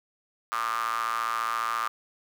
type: tone with high-pass filter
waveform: square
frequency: 57.3 Hz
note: A#1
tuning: 29 cents flat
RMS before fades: -29 dBFS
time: 0.52-1.88 s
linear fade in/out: 0 ms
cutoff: 1200 Hz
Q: 8.9
effects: none